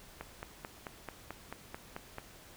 click train, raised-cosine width 0.5 ms, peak -25 dBFS, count 10, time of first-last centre 0.21-2.184 s, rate 4.56 Hz, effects pink hiss -55 dBFS RMS until 2.56 s

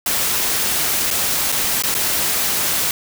white noise with dropouts, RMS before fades -19 dBFS, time 0.06-2.91 s, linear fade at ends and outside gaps 2 ms, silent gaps 1.105-1.11 / 1.519-1.523 / 1.823-1.836 / 1.943-1.949 s, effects none

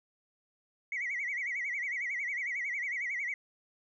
sine tone with vibrato, 2093 Hz, C7, in tune, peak -31 dBFS, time 0.92-3.34 s, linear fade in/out 2 ms, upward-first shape sine, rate 11 Hz, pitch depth 160 cents each way, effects tanh soft clip ceiling -28 dBFS

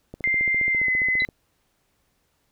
click train, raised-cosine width 2 ms, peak -23 dBFS, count 18, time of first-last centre 0.14-1.289 s, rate 14.8 Hz
sine tone with pitch glide, 2093 to 2032 Hz, C7 to B6, 0 to +49 cents, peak -19 dBFS, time 0.24-1.25 s, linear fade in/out 0 ms, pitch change -51 cents, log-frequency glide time 0.71-0.88 s
sine tone with exponential decay, 3951 Hz, B7, in tune, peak -24 dBFS, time 1.2-1.27 s, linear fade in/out 2 ms, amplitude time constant 15 ms
effects pink hiss -69 dBFS RMS until 2.51 s

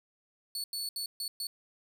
sawtooth tone bursts at uneven times, 4435 Hz, C#8, in tune, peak -31 dBFS, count 5, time 0.55-0.64 / 0.73-0.89 / 0.96-1.06 / 1.2-1.28 / 1.4-1.47 s, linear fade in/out 2 ms, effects none

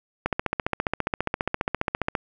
click train, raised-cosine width 0.5 ms, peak -8 dBFS, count 29, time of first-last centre 0.26-2.152 s, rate 14.8 Hz, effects none

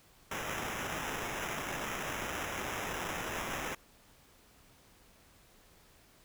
white noise with sample-and-hold, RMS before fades -38 dBFS, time 0.31-3.75 s, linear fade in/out 5 ms, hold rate 4410 Hz, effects pink hiss -62 dBFS RMS until 6.24 s

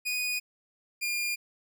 sawtooth tone pair in turn, 2476 / 2411 Hz, D#7 / D7, -9 / +45 cents, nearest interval unison, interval 46 cents, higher first, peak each -25 dBFS, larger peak neither, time 0.05-0.4 / 1.01-1.36 s, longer neither, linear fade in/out 20 ms, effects none

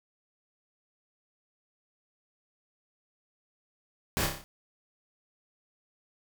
pink noise with echo, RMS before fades -29 dBFS, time 4.17-4.26 s, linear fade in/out 0 ms, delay 30 ms, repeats 6, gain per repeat -4 dB, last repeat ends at 4.44 s, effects none

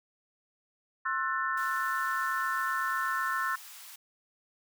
sine chord, F# half-diminished seventh, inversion second, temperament just, 1065.6 / 1332 / 1480 / 1776 Hz, C6 / E6 / F#6 / A6, +31 / +18 / 0 / +16 cents, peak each -33 / -33 / -35 / -34 dBFS, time 1.05-3.56 s, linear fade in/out 10 ms
white high-pass noise, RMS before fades -48 dBFS, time 1.57-3.96 s, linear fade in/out 5 ms, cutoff 830 Hz, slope 24 dB/octave
effects none

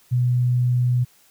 sine tone, 123.7 Hz, B2, 3 cents sharp, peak -16 dBFS, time 0.11-1.05 s, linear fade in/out 20 ms, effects white hiss -56 dBFS RMS until 1.3 s

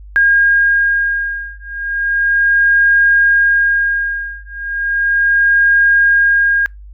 sine beating tone pair, 1622 / 1622.35 Hz, G#6 / G#6, -41 / -41 cents, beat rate 0.35 Hz, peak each -13 dBFS, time 0.16-6.66 s, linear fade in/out 0 ms, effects noise-tail reverb RT60 0.2 s tail -26 dB re dry + added 50 Hz sine -32 dBFS peak until 6.93 s

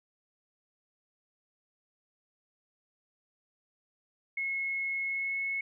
sine tone with pitch glide, 2176 to 2191 Hz, C#7 to C#7, -33 to -21 cents, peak -30 dBFS, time 4.37-5.61 s, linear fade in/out 5 ms, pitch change +12 cents, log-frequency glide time 5.04-5.39 s, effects none

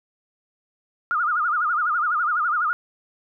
sine tone with vibrato, 1318.5 Hz, E6, in tune, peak -19 dBFS, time 1.11-2.73 s, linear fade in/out 0 ms, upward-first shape sine, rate 12 Hz, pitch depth 170 cents each way, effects none

